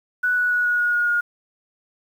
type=tone with pitch steps; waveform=sine; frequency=1480 / 1471.5 / 1463 / 1454.6 / 1446.2 / 1437.9 / 1429.6 Hz; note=F#6 / F#6 / F#6 / F#6 / F#6 / F#6 / F6; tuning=0 / -10 / -20 / -30 / -40 / -50 / +40 cents; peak=-17 dBFS; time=0.23-1.21 s; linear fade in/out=10 ms; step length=140 ms; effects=8-bit